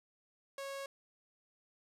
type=tone; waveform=sawtooth; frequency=550 Hz; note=C#5; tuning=14 cents flat; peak=-37 dBFS; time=0.58-0.86 s; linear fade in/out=2 ms; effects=low-pass 12000 Hz 12 dB/octave